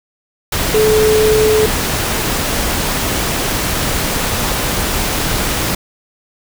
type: tone in noise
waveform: sine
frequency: 431.8 Hz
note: A4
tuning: 33 cents flat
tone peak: -9 dBFS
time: 0.74-1.66 s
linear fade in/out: 5 ms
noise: pink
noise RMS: -17 dBFS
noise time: 0.52-5.75 s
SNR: +5 dB
effects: none